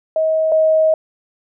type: tone pair in turn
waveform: sine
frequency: 635 / 632.4 Hz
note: D#5 / D#5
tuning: +35 / +28 cents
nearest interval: unison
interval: 7 cents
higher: first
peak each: -13 / -10 dBFS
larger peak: second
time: 0.16-0.52 / 0.52-0.94 s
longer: second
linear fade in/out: 2 ms
effects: none